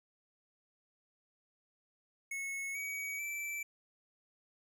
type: tone with pitch steps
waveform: square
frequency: 2194 / 2260 / 2327 Hz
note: C#7 / C#7 / D7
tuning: -18 / +33 / -17 cents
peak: -38 dBFS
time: 2.31-3.63 s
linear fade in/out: 5 ms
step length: 440 ms
effects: none